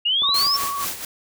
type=exponential sweep; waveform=sine; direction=up; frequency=2794 to 5500 Hz; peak=-17 dBFS; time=0.05-0.57 s; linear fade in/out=10 ms
type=clicks; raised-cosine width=1 ms; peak=-23 dBFS; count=4; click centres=0.221 / 0.291 / 0.468 / 0.636 s
type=tone with vibrato; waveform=sine; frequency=1124 Hz; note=C#6; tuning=24 cents sharp; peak=-24 dBFS; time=0.23-0.85 s; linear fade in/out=5 ms; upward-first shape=triangle; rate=18 Hz; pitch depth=37 cents each way
type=noise with tremolo; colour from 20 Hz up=white; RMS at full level=-26 dBFS; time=0.34-1.05 s; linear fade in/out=2 ms; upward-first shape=sine; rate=4.3 Hz; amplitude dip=70%
effects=none